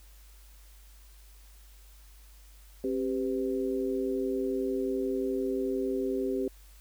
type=tone cluster; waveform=sine; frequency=266.7 / 392.7 / 504 Hz; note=C4 / G4 / B4; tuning=+33 / +3 / +35 cents; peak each=-32 / -30 / -36 dBFS; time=2.84-6.48 s; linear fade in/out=2 ms; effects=added 50 Hz sine -51 dBFS peak until 6.8 s + white hiss -60 dBFS RMS until 6.8 s